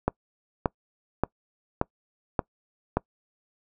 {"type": "click train", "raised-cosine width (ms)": 1, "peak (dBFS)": -8, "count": 6, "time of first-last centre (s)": [0.08, 2.97], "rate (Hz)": 1.73, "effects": ["noise-tail reverb RT60 0.1 s tail -25 dB re dry"]}